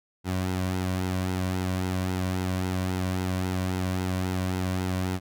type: tone with flanger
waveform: sawtooth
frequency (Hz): 92.5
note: F#2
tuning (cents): 0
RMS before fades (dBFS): -28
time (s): 0.24-5.2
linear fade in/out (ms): 50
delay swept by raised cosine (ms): 1.7 to 2.4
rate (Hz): 3.7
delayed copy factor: -0.55
effects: none